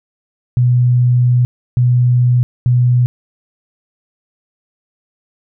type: tone bursts at uneven times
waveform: sine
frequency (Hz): 123.4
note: B2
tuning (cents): -1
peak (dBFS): -8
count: 3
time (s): 0.57-1.45 / 1.77-2.43 / 2.66-3.06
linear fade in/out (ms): 0
effects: none